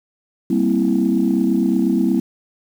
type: chord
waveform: sine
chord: C dominant seventh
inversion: second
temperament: equal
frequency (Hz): 196 / 233.1 / 261.6 / 329.6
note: G3 / Bb3 / C4 / E4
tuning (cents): 0 / 0 / 0 / 0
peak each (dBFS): -19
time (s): 0.5-2.2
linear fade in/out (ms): 5
effects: tanh soft clip ceiling -6 dBFS + 7-bit